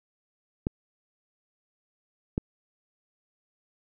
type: clicks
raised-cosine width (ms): 3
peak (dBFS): -13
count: 2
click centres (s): 0.669 / 2.379
effects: none